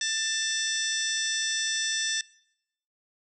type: harmonic tone with a mistuned harmonic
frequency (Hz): 888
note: A5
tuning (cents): +16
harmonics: 2 / 3 / 4 / 5 / 6 / 7 / 8 / 9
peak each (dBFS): -32 / -40 / -32 / -42 / -33 / -33 / -43 / -37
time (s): 0.01-2.21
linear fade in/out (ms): 2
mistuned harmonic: 7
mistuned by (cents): -91
effects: noise-tail reverb RT60 0.8 s tail -23 dB re dry